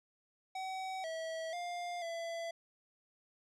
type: tone with pitch steps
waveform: square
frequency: 758 / 648 / 703 / 670 Hz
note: F#5 / E5 / F5 / E5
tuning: +42 / -30 / +11 / +28 cents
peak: -39 dBFS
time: 0.55-2.51 s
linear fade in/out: 5 ms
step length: 490 ms
effects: low-pass 7000 Hz 12 dB/octave